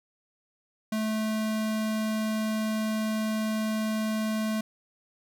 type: tone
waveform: square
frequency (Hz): 217.5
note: A3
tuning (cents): -20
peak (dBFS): -27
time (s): 0.92-4.61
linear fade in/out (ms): 5
effects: none